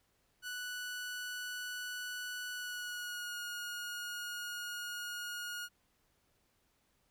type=tone with pitch glide; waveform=sawtooth; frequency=1480 to 1436.2 Hz; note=F#6 to F6; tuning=0 to +48 cents; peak=-36 dBFS; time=0.42-5.69 s; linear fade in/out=50 ms; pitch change=-52 cents; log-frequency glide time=2.52-3.38 s; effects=pink hiss -75 dBFS RMS until 7.1 s